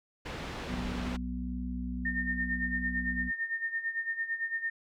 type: low-pass noise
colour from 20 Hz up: pink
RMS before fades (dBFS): -39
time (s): 0.25-1.17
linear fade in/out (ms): 10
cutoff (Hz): 3500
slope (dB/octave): 12
type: harmonic tone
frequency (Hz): 61.74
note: B1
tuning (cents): 0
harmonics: 1 / 3 / 4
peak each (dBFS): -36 / -39 / -37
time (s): 0.66-3.32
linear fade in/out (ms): 50
type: tone with tremolo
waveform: sine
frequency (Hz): 1823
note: A#6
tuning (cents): -39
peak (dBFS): -28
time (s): 2.05-4.7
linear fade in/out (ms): 5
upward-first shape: sine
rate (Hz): 8.9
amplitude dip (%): 75
effects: none